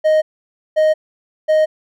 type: tone bursts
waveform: triangle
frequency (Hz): 622.3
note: D#5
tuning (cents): 0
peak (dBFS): -8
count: 3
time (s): 0.04-1.66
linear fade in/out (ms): 20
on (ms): 180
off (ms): 540
effects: none